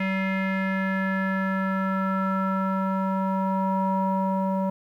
square tone with low-pass filter sweep, 191.2 Hz, G3, 43 cents flat, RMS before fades -25 dBFS, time 0-4.7 s, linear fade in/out 5 ms, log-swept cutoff 2200 to 820 Hz, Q 4.8, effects 10-bit

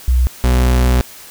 sine / 40% pulse tone pair in turn, 62.5 / 62.21 Hz, B1 / B1, +21 / +13 cents, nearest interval unison, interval 8 cents, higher first, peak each -9 dBFS, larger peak neither, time 0.08-0.27 / 0.44-1.01 s, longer second, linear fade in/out 0 ms, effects white hiss -37 dBFS RMS until 1.3 s

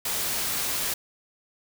white noise, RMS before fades -28 dBFS, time 0.05-0.94 s, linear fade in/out 5 ms, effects none

